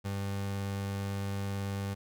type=tone; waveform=30% pulse; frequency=99 Hz; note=G2; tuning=18 cents sharp; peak=-30 dBFS; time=0.04-1.95 s; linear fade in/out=20 ms; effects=none